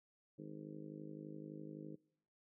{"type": "harmonic tone", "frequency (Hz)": 51.8, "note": "G#1", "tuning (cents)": -4, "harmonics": [3, 4, 5, 6, 7, 8, 9, 10], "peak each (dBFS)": [-53, -55, -59, -52, -64, -57, -62, -61], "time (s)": [0.38, 1.96], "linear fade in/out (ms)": 10, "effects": ["noise-tail reverb RT60 0.8 s tail -25 dB re dry"]}